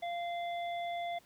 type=harmonic tone; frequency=692 Hz; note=F5; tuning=16 cents flat; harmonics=1 / 3 / 5; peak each=-35 / -45 / -49 dBFS; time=0.02-1.19 s; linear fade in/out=10 ms; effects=pink hiss -64 dBFS RMS until 1.25 s + high-pass 60 Hz 12 dB/octave